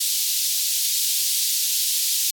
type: high-pass noise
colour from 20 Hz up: pink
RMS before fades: -22 dBFS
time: 0-2.31 s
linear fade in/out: 10 ms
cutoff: 3700 Hz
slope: 24 dB/octave
effects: AAC 64 kbps